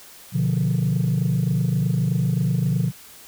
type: chord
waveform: sine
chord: B diminished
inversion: none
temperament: equal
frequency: 123.47 / 146.83 / 174.61 Hz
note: B2 / D3 / F3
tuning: 0 / 0 / 0 cents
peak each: -21 dBFS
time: 0.32-2.92 s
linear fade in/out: 50 ms
effects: tanh soft clip ceiling -14 dBFS + white hiss -45 dBFS RMS until 3.27 s